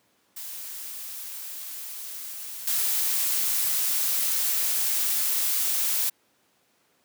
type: noise with level steps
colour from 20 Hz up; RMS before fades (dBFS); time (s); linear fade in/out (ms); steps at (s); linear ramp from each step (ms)
blue; -37 / -25; 0.36-6.1; 10; 2.67; 5
effects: pink hiss -66 dBFS RMS until 7.04 s + high-pass 200 Hz 12 dB/octave